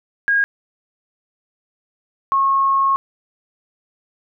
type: tone pair in turn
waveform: sine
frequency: 1632 / 1089.2 Hz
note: G#6 / C#6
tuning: -31 / -31 cents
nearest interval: perfect fifth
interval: 700 cents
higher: first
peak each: -13 dBFS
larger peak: neither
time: 0.28-0.44 / 2.32-2.96 s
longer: second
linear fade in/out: 0 ms
effects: none